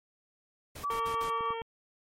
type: noise bursts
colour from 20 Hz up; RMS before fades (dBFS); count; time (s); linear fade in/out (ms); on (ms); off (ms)
pink; -44; 4; 0.75-1.303; 10; 100; 51
type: tone with tremolo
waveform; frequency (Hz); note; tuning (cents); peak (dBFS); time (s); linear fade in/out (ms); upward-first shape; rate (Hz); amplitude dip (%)
sine; 1149; D6; -38; -29; 0.83-1.54; 20; square; 6.4; 25
type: harmonic tone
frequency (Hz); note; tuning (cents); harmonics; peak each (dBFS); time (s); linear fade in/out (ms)
456.5; A#4; -36; 1 / 2 / 3 / 4 / 5 / 6 / 7; -37 / -38 / -49 / -50 / -47 / -53 / -48; 0.9-1.62; 2
type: clicks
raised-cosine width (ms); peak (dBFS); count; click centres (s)
3; -33; 4; 1.142 / 1.408 / 1.506 / 1.618
effects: MP3 64 kbps